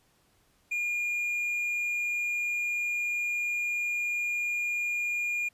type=tone; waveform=triangle; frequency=2421 Hz; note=D#7; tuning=48 cents flat; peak=-26 dBFS; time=0.71-5.49 s; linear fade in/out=10 ms; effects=pink hiss -67 dBFS RMS until 5.53 s + resampled to 32000 Hz